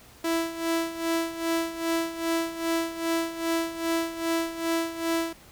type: tone with tremolo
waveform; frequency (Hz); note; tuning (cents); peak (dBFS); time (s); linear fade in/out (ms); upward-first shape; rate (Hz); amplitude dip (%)
sawtooth; 330.8; E4; +6; -19; 0.24-5.33; 5; sine; 2.5; 75
effects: pink hiss -52 dBFS RMS until 5.51 s